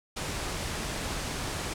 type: low-pass noise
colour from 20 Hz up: pink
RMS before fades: -34 dBFS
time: 0.16-1.74 s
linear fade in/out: 10 ms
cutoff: 10000 Hz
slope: 24 dB/octave
effects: none